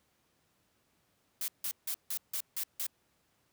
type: noise bursts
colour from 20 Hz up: blue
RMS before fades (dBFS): -35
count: 7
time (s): 1.41-2.867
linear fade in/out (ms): 2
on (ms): 71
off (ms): 160
effects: pink hiss -73 dBFS RMS until 3.52 s + high-pass 80 Hz 12 dB/octave